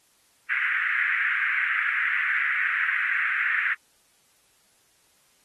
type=band-pass noise; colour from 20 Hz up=white; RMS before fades=-25 dBFS; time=0.49-3.75 s; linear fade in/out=20 ms; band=1500 to 2100 Hz; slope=48 dB/octave; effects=white hiss -63 dBFS RMS until 5.44 s + AAC 32 kbps